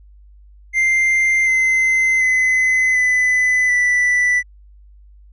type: tone with pitch steps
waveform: triangle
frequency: 2093 / 2063 / 2033 / 2004 / 1975.5 Hz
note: C7 / C7 / B6 / B6 / B6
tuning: 0 / -25 / +50 / +25 / 0 cents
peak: -11 dBFS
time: 0.73-4.43 s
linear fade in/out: 50 ms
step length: 740 ms
effects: added 50 Hz sine -42 dBFS peak until 5.32 s + resampled to 24000 Hz